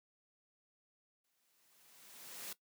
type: noise with exponential growth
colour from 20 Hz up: white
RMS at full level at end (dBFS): -44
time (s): 1.24-2.53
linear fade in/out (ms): 5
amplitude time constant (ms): 280
effects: noise-tail reverb RT60 0.1 s tail -17 dB re dry + high-pass 150 Hz 12 dB/octave